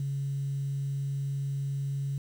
sine tone, 138.59 Hz, C#3, in tune, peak -28 dBFS, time 0-2.18 s, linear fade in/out 2 ms, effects tanh soft clip ceiling -24 dBFS + 9-bit

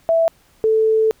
sine tone pair in turn, 659.3 / 440 Hz, E5 / A4, 0 / 0 cents, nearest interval perfect fifth, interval 700 cents, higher first, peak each -12 dBFS, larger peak neither, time 0.09-0.28 / 0.64-1.11 s, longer second, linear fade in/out 0 ms, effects pink hiss -55 dBFS RMS until 1.2 s

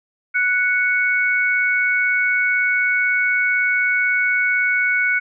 sine tone pair together, 1480 / 2221 Hz, F#6 / C#7, 0 / +3 cents, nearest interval perfect fifth, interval 703 cents, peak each -18 dBFS, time 0.34-5.2 s, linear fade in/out 20 ms, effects none

